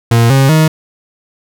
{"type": "tone with pitch steps", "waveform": "40% pulse", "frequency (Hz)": [116.4, 135.26, 157.18], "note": ["A#2", "C#3", "D#3"], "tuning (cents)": [-2, -42, 18], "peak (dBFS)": -5, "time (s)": [0.11, 0.68], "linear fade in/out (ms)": 5, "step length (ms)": 190, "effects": []}